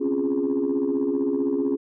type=chord; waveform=sine; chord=Db major seventh; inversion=third; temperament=equal; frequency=261.6 / 277.2 / 349.2 / 415.3 Hz; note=C4 / Db4 / F4 / Ab4; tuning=0 / 0 / 0 / 0 cents; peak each=-28 / -23 / -27 / -25 dBFS; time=0-1.77 s; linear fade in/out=20 ms; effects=tanh soft clip ceiling -15 dBFS